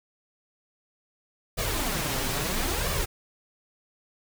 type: noise with flanger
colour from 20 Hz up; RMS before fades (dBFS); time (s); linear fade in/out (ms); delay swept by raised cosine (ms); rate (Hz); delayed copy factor
pink; -28; 1.57-3.06; 20; 1.7 to 7.6; 0.75; +0.65
effects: none